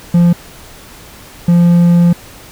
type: tone pair in turn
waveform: triangle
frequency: 172.9 / 172.9 Hz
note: F3 / F3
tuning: -17 / -17 cents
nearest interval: unison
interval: 0 cents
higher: neither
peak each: -3 dBFS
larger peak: neither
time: 0.14-0.33 / 1.48-2.13 s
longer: second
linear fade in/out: 5 ms
effects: pink hiss -36 dBFS RMS until 2.51 s